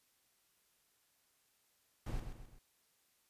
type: noise with echo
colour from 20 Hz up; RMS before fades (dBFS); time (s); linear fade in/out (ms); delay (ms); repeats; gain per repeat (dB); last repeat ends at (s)
brown; -39; 2.06-2.2; 5; 130; 3; -7; 2.59
effects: white hiss -75 dBFS RMS until 3.29 s + resampled to 32000 Hz